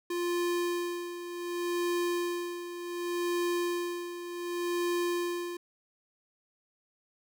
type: tone with tremolo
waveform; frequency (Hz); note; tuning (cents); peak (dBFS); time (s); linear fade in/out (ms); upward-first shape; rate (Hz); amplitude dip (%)
square; 349.2; F4; 0; -28; 0.1-5.57; 5; sine; 0.67; 70
effects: none